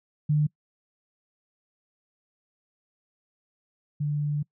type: tone pair in turn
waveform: sine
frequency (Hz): 150 / 147.25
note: D3 / D3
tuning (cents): +37 / +5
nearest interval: unison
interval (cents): 32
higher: first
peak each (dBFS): -19 / -24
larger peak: first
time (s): 0.29-0.47 / 4-4.43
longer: second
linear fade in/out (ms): 10
effects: noise-tail reverb RT60 0.1 s tail -25 dB re dry